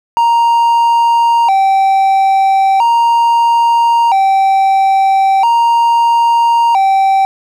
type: tone with vibrato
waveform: triangle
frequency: 851 Hz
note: G#5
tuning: 42 cents sharp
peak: -5 dBFS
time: 0.17-7.25 s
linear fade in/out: 0 ms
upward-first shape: square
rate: 0.38 Hz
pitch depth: 160 cents each way
effects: none